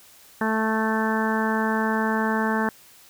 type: harmonic tone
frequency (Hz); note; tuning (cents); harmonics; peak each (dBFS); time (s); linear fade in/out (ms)
220; A3; 0; 1 / 2 / 3 / 4 / 5 / 6 / 7 / 8; -24 / -29 / -33 / -28 / -31 / -36 / -30 / -31; 0.41-2.69; 2
effects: white hiss -51 dBFS RMS until 3.09 s